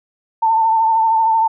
sine tone with vibrato, 895 Hz, A5, 29 cents sharp, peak -11 dBFS, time 0.42-1.48 s, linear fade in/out 10 ms, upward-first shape triangle, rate 13 Hz, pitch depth 44 cents each way, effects none

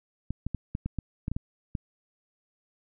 clicks, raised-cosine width 5 ms, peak -18 dBFS, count 10, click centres 0.306 / 0.466 / 0.547 / 0.751 / 0.86 / 0.987 / 1.281 / 1.316 / 1.365 / 1.752 s, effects none

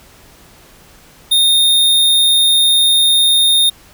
square tone, 3669 Hz, A#7, 28 cents flat, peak -9 dBFS, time 1.31-3.7 s, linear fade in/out 10 ms, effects pink hiss -44 dBFS RMS until 3.93 s

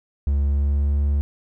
triangle tone with pitch glide, 70.5 to 71.69 Hz, C#2 to D2, +30 to -41 cents, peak -15 dBFS, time 0.27-1.21 s, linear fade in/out 0 ms, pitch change +29 cents, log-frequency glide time 0.44-0.99 s, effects none

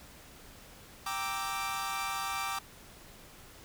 sawtooth chord, E half-diminished seventh, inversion first, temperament equal, 784 / 932.3 / 1174.7 / 1318.5 Hz, G5 / Bb5 / D6 / E6, 0 / 0 / 0 / 0 cents, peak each -35 / -38 / -32 / -38 dBFS, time 1.06-2.59 s, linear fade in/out 5 ms, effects pink hiss -53 dBFS RMS until 3.64 s

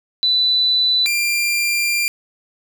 sine / sawtooth tone pair in turn, 3985 / 2382 Hz, B7 / D7, +15 / +24 cents, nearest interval major sixth, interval 891 cents, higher first, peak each -13 / -13 dBFS, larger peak neither, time 0.23-1.06 / 1.06-2.08 s, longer second, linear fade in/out 0 ms, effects 8-bit

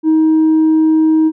triangle tone with tanh clipping, 315.8 Hz, D#4, 26 cents sharp, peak -8 dBFS, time 0.03-1.32 s, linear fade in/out 50 ms, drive 6 dB, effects none

